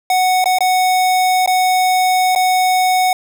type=tone with dropouts; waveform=square; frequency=740 Hz; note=F#5; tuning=in tune; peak=-12 dBFS; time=0.1-3.13 s; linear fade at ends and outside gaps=2 ms; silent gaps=0.442-0.457 / 0.586-0.606 / 1.461-1.475 / 2.351-2.359 s; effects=none